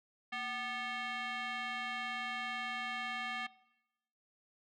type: tone with frequency modulation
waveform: sine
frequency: 229.5 Hz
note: A#3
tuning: 27 cents flat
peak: -35 dBFS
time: 0.32-3.47 s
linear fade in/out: 10 ms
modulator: 983 Hz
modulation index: 2.8
effects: noise-tail reverb RT60 0.9 s tail -21 dB re dry + tanh soft clip ceiling -34 dBFS